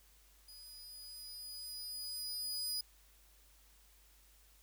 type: tone with level ramp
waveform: sawtooth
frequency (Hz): 4949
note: D#8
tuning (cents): -10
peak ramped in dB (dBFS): -50 to -33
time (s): 0.48-2.81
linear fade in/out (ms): 5
effects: added 50 Hz sine -65 dBFS peak until 4.62 s + white hiss -67 dBFS RMS until 4.62 s